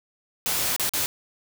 white noise with dropouts, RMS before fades -25 dBFS, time 0.46-1.06 s, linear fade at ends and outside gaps 0 ms, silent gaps 0.763-0.797 / 0.893-0.936 s, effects none

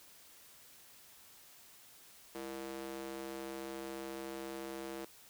square tone with high-pass filter, 67 Hz, C2, 42 cents sharp, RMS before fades -44 dBFS, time 2.35-5.05 s, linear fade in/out 0 ms, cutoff 360 Hz, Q 2, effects white hiss -59 dBFS RMS until 5.29 s

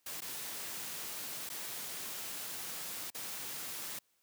white noise with dropouts, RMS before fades -42 dBFS, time 0.06-3.99 s, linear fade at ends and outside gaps 5 ms, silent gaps 0.207-0.218 / 1.492-1.499 / 3.103-3.146 s, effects white hiss -75 dBFS RMS until 4.22 s + high-pass 100 Hz 12 dB/octave

